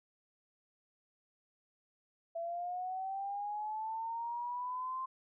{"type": "linear sweep", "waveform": "sine", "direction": "up", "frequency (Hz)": [665, 1051], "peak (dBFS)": -36, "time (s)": [2.35, 5.06], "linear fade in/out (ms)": 10, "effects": []}